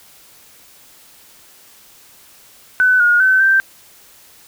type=tone with pitch steps; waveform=sine; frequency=1505 / 1435 / 1527 / 1565 Hz; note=F#6 / F6 / G6 / G6; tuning=+29 / +47 / -46 / -3 cents; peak=-9 dBFS; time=2.8-3.6 s; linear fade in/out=0 ms; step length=200 ms; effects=white hiss -46 dBFS RMS until 4.47 s